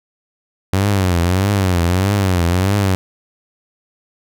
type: tone with vibrato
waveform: sawtooth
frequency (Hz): 93.2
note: F#2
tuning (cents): +13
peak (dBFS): -9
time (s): 0.73-2.95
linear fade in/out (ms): 0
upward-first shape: triangle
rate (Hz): 1.6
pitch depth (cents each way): 180
effects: none